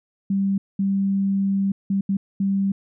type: tone bursts at uneven times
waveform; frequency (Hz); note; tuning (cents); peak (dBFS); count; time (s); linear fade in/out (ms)
sine; 196; G3; 0; -18; 5; 0.3-0.58 / 0.79-1.72 / 1.9-2.01 / 2.09-2.17 / 2.4-2.72; 5
effects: none